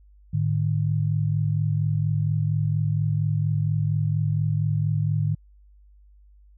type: tone pair together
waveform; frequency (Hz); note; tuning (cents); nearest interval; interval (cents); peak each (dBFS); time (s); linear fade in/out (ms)
sine; 106.9 / 151.18; A2 / D#3; -49 / -49; tritone; 600; -23; 0.33-5.35; 10
effects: added 50 Hz sine -50 dBFS peak until 6.57 s